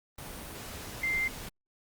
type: tone in noise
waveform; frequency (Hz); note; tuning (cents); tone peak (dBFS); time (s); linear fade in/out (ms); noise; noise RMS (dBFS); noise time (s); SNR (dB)
sine; 2090; C7; -2; -27; 1.03-1.28; 5; pink; -42; 0.18-1.49; +12
effects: Opus 32 kbps